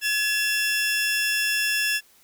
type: tone pair together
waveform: sawtooth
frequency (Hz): 1700.9 / 2700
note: G#6 / E7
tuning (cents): +41 / +41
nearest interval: minor sixth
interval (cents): 800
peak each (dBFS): -21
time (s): 0.01-2.01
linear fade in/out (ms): 50
effects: white hiss -57 dBFS RMS until 2.23 s